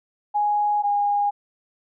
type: tone pair in turn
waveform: sine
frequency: 830.6 / 817.3 Hz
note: G#5 / G#5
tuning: 0 / -28 cents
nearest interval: unison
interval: 28 cents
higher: first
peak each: -18 dBFS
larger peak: neither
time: 0.34-0.83 / 0.83-1.31 s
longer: first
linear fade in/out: 20 ms
effects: none